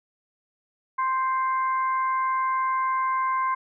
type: harmonic tone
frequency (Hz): 523.3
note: C5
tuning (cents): 0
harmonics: 2 / 3 / 4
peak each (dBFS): -22 / -35 / -36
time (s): 0.98-3.55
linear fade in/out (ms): 10
effects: none